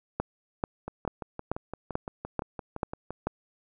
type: two click trains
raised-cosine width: 1 ms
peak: -13 / -21 dBFS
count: 8 / 14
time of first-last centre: 0.2-3.27 / 0.88-3.106 s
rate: 2.28 / 5.84 Hz
effects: none